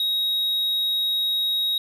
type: tone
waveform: triangle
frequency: 3790 Hz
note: A#7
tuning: 28 cents sharp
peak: -19 dBFS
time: 0-1.78 s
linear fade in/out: 2 ms
effects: none